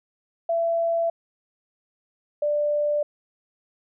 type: tone pair in turn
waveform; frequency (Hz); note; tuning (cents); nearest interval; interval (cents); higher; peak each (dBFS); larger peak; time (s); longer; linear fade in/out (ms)
sine; 670 / 590.6; E5 / D5; +28 / +10; major second; 218; first; -20; neither; 0.49-1.1 / 2.42-3.03; neither; 5
effects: none